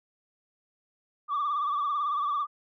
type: tone with vibrato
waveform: sine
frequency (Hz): 1168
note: D6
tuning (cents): -10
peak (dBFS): -24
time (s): 1.28-2.47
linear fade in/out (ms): 50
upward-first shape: sine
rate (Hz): 18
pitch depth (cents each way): 71
effects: tanh soft clip ceiling -23 dBFS